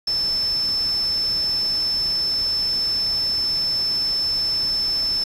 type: tone in noise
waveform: sine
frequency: 5280 Hz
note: E8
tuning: 2 cents sharp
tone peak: -19 dBFS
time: 0.07-5.24 s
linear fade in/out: 5 ms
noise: pink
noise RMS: -37 dBFS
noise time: 0.07-5.24 s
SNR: +15 dB
effects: resampled to 32000 Hz